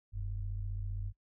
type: tone pair together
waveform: sine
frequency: 42.66 / 97.9 Hz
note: F1 / G2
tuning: -40 / -2 cents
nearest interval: octave + major second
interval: 1438 cents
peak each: -37 / -38 dBFS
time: 0.12-1.13 s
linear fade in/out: 50 ms
effects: noise-tail reverb RT60 0.1 s tail -21 dB re dry